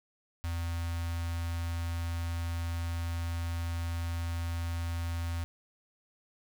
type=tone with notch filter; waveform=square; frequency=84.2 Hz; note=E2; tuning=37 cents sharp; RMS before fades=-34 dBFS; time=0.44-5.44 s; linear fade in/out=0 ms; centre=390 Hz; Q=0.64; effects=10-bit